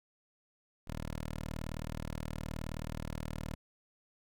10% pulse tone, 39 Hz, D#1, 5 cents sharp, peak -30 dBFS, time 0.87-3.55 s, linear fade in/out 10 ms, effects none

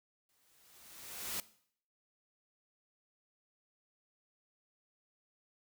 white noise with exponential growth, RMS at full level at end -37 dBFS, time 0.29-1.4 s, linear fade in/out 1 ms, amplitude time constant 240 ms, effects noise-tail reverb RT60 0.6 s tail -18 dB re dry

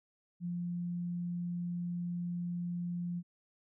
sine tone, 174.61 Hz, F3, in tune, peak -34 dBFS, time 0.4-3.23 s, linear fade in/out 50 ms, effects none

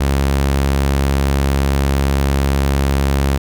sawtooth tone, 68.9 Hz, C#2, 10 cents flat, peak -9 dBFS, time 0-3.38 s, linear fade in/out 10 ms, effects none

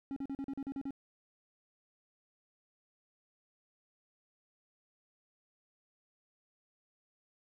triangle tone bursts, 274.2 Hz, C#4, 19 cents flat, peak -34 dBFS, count 9, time 0.11-0.907 s, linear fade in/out 0 ms, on 53 ms, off 40 ms, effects none

